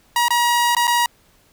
sawtooth tone with dropouts, 955 Hz, A#5, 42 cents sharp, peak -11 dBFS, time 0.16-1.06 s, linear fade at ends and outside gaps 2 ms, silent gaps 0.283-0.305 / 0.75-0.766 / 0.871-0.877 s, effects pink hiss -56 dBFS RMS until 1.52 s

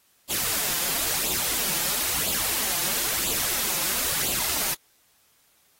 white noise with flanger, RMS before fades -26 dBFS, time 0.29-4.75 s, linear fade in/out 20 ms, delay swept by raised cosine 0.26 to 5.86 ms, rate 1 Hz, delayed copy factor +0.65, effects white hiss -63 dBFS RMS until 5.79 s + AAC 48 kbps

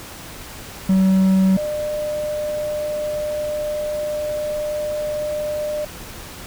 triangle / sine tone pair in turn, 190 / 601 Hz, F#3 / D5, +46 / +40 cents, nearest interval octave + minor sixth, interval 1994 cents, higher second, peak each -10 / -21 dBFS, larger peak first, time 0.89-1.57 / 1.57-5.85 s, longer second, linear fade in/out 5 ms, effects pink hiss -36 dBFS RMS until 6.46 s

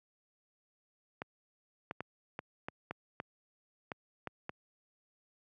clicks, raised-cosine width 0.5 ms, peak -23 dBFS, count 10, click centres 1.219 / 1.911 / 2.006 / 2.391 / 2.685 / 2.91 / 3.201 / 3.918 / 4.273 / 4.494 s, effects high-pass 100 Hz 12 dB/octave

